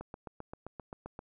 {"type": "click train", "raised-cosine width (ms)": 1, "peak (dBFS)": -28, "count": 10, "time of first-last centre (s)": [0.01, 1.191], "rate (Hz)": 7.62, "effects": []}